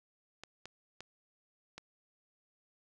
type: clicks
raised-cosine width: 0.2 ms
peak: -28 dBFS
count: 4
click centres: 0.436 / 0.656 / 1.006 / 1.78 s
effects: none